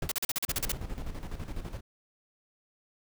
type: noise with exponential decay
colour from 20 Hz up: brown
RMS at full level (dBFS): -25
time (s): 0.02-0.14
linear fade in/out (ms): 5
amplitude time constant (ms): 25
type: noise bursts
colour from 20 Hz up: white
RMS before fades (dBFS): -30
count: 10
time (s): 0.09-0.719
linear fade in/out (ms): 2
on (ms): 26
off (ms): 41
type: noise with tremolo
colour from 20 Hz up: brown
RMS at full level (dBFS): -35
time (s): 0.48-1.81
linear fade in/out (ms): 10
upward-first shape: square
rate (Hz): 12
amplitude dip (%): 60
effects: none